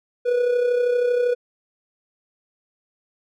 triangle tone with amplitude modulation, 488.5 Hz, B4, 19 cents flat, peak -13 dBFS, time 0.25-1.35 s, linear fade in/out 20 ms, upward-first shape sine, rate 32.7 Hz, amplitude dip 50%, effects none

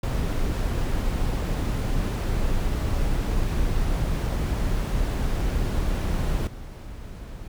brown noise with level steps, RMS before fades -24 / -37 dBFS, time 0.03-7.48 s, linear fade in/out 5 ms, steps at 6.47 s, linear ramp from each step 2 ms, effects none

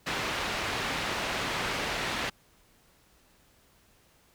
white low-pass noise, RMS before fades -32 dBFS, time 0.06-2.3 s, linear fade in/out 10 ms, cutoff 2700 Hz, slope 12 dB/octave, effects pink hiss -63 dBFS RMS until 4.34 s

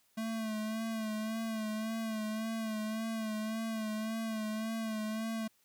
square tone with vibrato, 220 Hz, A3, in tune, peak -35 dBFS, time 0.17-5.48 s, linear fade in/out 10 ms, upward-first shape sine, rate 1.8 Hz, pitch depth 41 cents each way, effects white hiss -71 dBFS RMS until 5.64 s

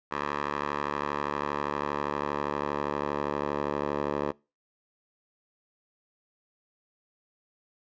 10% pulse tone with band-pass filter sweep, 72.5 Hz, D2, 22 cents flat, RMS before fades -31 dBFS, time 0.11-4.32 s, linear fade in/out 10 ms, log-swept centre 1200 to 670 Hz, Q 1.4, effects noise-tail reverb RT60 0.3 s tail -24 dB re dry + resampled to 16000 Hz

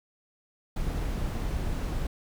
brown noise, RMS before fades -30 dBFS, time 0.76-2.07 s, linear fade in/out 5 ms, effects none

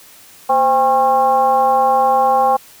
sine tone with frequency modulation, 801 Hz, G5, 37 cents sharp, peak -10 dBFS, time 0.49-2.57 s, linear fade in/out 10 ms, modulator 283 Hz, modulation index 0.87, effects white hiss -43 dBFS RMS until 2.8 s

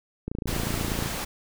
click train, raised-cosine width 3 ms, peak -17 dBFS, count 23, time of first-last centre 0.28-1.06 s, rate 28.2 Hz
pink noise, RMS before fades -31 dBFS, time 0.47-1.25 s, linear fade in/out 10 ms
effects none

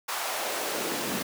pink noise with high-pass filter sweep, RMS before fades -31 dBFS, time 0.08-1.23 s, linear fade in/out 10 ms, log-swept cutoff 970 to 200 Hz, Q 1.7, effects none

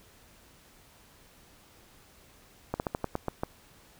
slowing click train, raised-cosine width 1 ms, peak -15 dBFS, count 8, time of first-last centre 2.74-3.435 s, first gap 59 ms, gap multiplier 1.17, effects pink hiss -58 dBFS RMS until 3.99 s

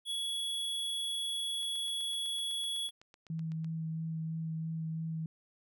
square tone, 3368 Hz, G#7, 24 cents sharp, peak -34 dBFS, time 0.05-2.91 s, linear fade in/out 50 ms
click train, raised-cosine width 0.2 ms, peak -38 dBFS, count 17, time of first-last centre 1.63-3.645 s, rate 7.94 Hz
sine tone with vibrato, 161.2 Hz, E3, 38 cents flat, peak -34 dBFS, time 3.3-5.26 s, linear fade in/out 2 ms, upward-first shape sine, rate 3 Hz, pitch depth 11 cents each way
effects none

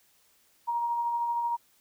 sine tone with tremolo, 943 Hz, A#5, 20 cents sharp, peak -25 dBFS, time 0.67-1.57 s, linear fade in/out 20 ms, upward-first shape sine, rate 13 Hz, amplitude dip 30%, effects white hiss -65 dBFS RMS until 1.8 s

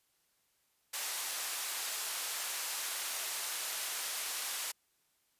white band-pass noise, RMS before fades -38 dBFS, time 0.93-4.72 s, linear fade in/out 10 ms, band 680 to 13000 Hz, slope 12 dB/octave, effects white hiss -75 dBFS RMS until 5.39 s + resampled to 32000 Hz

